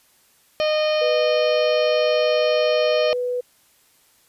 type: harmonic tone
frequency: 614 Hz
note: D#5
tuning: 23 cents flat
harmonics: 1 / 2 / 3 / 4 / 5 / 6 / 7 / 8 / 9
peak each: -18 / -31 / -35 / -30 / -30 / -43 / -33 / -41 / -37 dBFS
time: 0.6-3.13 s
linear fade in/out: 0 ms
type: tone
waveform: sine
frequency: 493.9 Hz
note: B4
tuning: in tune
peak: -21 dBFS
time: 1.01-3.41 s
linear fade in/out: 10 ms
effects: white hiss -58 dBFS RMS until 4.28 s + resampled to 32000 Hz